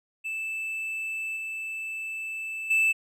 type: tone with level steps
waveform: triangle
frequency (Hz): 2637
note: E7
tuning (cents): 0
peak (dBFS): -28 / -30 / -18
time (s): 0.24-2.93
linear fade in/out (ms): 20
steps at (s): 1.36 / 2.7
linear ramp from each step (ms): 10
effects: none